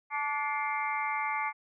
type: harmonic tone with a mistuned harmonic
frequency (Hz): 290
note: D4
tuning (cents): -22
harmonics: 3 / 4 / 5 / 6 / 7 / 8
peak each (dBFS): -33 / -35 / -44 / -45 / -34 / -41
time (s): 0.1-1.53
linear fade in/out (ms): 50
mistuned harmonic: 7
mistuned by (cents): +66
effects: none